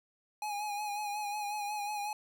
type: tone with vibrato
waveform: square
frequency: 830.6 Hz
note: G#5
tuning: in tune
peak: -35 dBFS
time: 0.42-2.13 s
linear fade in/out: 2 ms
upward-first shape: sine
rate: 5.5 Hz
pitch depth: 39 cents each way
effects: none